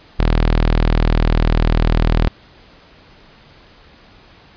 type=tone; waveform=sawtooth; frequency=40.08 Hz; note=E1; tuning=48 cents flat; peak=-8 dBFS; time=0.19-2.28 s; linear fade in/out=0 ms; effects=pink hiss -46 dBFS RMS until 4.56 s + resampled to 11025 Hz